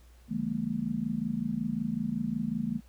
sine chord, Bb dominant seventh, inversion first, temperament equal with one note detuned, 149.23 / 174.61 / 207.7 / 233.1 Hz, D3 / F3 / Ab3 / Bb3, +28 / 0 / 0 / 0 cents, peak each -38 / -38 / -33 / -32 dBFS, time 0.28-2.81 s, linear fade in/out 50 ms, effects added 60 Hz sine -53 dBFS peak until 2.88 s + pink hiss -64 dBFS RMS until 2.88 s

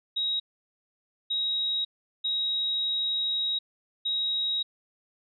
sine tone bursts at uneven times, 3807 Hz, A#7, 36 cents sharp, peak -25 dBFS, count 4, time 0.16-0.4 / 1.3-1.85 / 2.24-3.59 / 4.05-4.63 s, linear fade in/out 10 ms, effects none

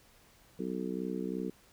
harmonic tone, 62.9 Hz, B1, 32 cents sharp, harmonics 3 / 4 / 5 / 6 / 7, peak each -38 / -39 / -40 / -41 / -41 dBFS, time 0.59-1.5 s, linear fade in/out 5 ms, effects pink hiss -62 dBFS RMS until 1.72 s

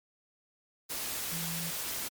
sine tone in noise, 166.7 Hz, E3, 20 cents sharp, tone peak -38 dBFS, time 1.31-1.71 s, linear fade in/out 20 ms, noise white, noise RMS -36 dBFS, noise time 0.89-2.09 s, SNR -5 dB, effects MP3 96 kbps

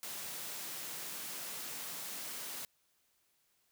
white high-pass noise, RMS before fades -43 dBFS, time 0.03-2.65 s, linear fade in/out 0 ms, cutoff 120 Hz, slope 96 dB/octave, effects white hiss -75 dBFS RMS until 3.71 s

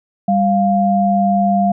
sine tone pair together, 197.91 / 699 Hz, G3 / F5, +17 / +1 cents, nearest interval octave + minor seventh, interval 2184 cents, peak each -14 dBFS, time 0.28-1.72 s, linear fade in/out 5 ms, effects none

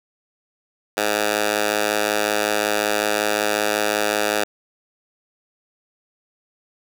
10% pulse tone with high-pass filter, 105.4 Hz, G#2, 26 cents sharp, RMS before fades -21 dBFS, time 0.97-4.44 s, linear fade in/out 5 ms, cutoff 550 Hz, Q 0.68, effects none

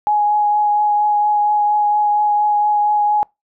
sine tone with vibrato, 835 Hz, G#5, 9 cents sharp, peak -12 dBFS, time 0.07-3.23 s, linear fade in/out 0 ms, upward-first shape triangle, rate 4.3 Hz, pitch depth 14 cents each way, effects noise-tail reverb RT60 0.2 s tail -25 dB re dry

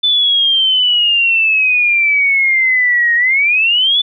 sine exponential two-way sweep, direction down then up, 3520 to 1864.7 to 3520 Hz, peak -9 dBFS, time 0.03-4.02 s, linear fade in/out 10 ms, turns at 3.15 s, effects none

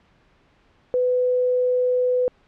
sine tone, 500 Hz, B4, 21 cents sharp, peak -17 dBFS, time 0.94-2.28 s, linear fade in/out 0 ms, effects pink hiss -59 dBFS RMS until 2.47 s + low-pass 3000 Hz 12 dB/octave

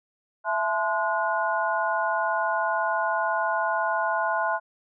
sine tone cluster, 664 / 862 / 1036 / 1450 Hz, E5 / A5 / C6 / F#6, +12 / -36 / -17 / -35 cents, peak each -28 dBFS, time 0.44-4.6 s, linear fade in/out 50 ms, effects none

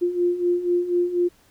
sine beating tone pair, 349.2 / 353.3 Hz, F4 / F4, 0 / +20 cents, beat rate 4.1 Hz, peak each -25 / -20 dBFS, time 0.01-1.29 s, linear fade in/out 20 ms, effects pink hiss -58 dBFS RMS until 1.5 s

